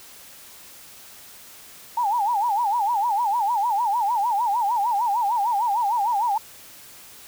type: tone with vibrato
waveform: sine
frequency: 880 Hz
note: A5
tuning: in tune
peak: -19 dBFS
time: 1.97-6.38 s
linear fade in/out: 5 ms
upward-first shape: sine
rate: 6.6 Hz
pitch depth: 190 cents each way
effects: white hiss -45 dBFS RMS until 7.27 s